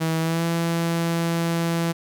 sawtooth tone with pitch glide, 161.9 to 167.61 Hz, E3 to E3, -31 to +29 cents, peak -17 dBFS, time 0-1.93 s, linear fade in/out 20 ms, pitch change +60 cents, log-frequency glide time 0.2-0.44 s, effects none

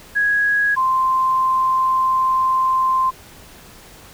sine tone pair in turn, 1661.2 / 1043.5 Hz, G#6 / C6, 0 / -5 cents, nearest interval minor sixth, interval 805 cents, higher first, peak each -14 dBFS, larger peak neither, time 0.15-0.76 / 0.76-3.11 s, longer second, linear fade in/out 20 ms, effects pink hiss -43 dBFS RMS until 4.13 s

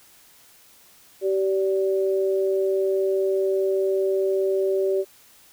sine tone pair together, 385 / 580.2 Hz, G4 / D5, -31 / -21 cents, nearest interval perfect fifth, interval 710 cents, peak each -20 / -26 dBFS, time 1.21-5.05 s, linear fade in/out 50 ms, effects white hiss -53 dBFS RMS until 5.52 s

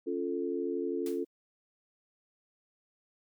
sine chord, Db augmented, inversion none, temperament equal, 277.2 / 349.2 / 440 Hz, Db4 / F4 / A4, 0 / 0 / 0 cents, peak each -36 / -34 / -35 dBFS, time 0.06-1.25 s, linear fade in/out 20 ms
white noise with exponential decay, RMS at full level -44 dBFS, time 1.06-1.27 s, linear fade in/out 2 ms, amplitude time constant 44 ms
effects none

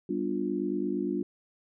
sine chord, G dominant seventh, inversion none, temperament just, 196 / 245 / 294 / 352.8 Hz, G3 / B3 / D4 / F4, 0 / -14 / +2 / +18 cents, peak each -34 / -35 / -32 / -32 dBFS, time 0.09-1.23 s, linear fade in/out 5 ms, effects none

